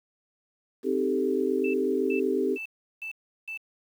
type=chord; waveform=sine; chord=A half-diminished seventh; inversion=first; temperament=equal; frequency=261.6 / 311.1 / 392 / 440 Hz; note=C4 / Eb4 / G4 / A4; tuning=0 / 0 / 0 / 0 cents; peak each=-29 / -32 / -26 / -30 dBFS; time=0.83-2.58 s; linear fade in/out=50 ms
type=tone bursts; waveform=sine; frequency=2647 Hz; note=E7; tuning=7 cents sharp; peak=-33 dBFS; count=5; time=1.64-3.575 s; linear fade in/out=5 ms; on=99 ms; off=360 ms
effects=9-bit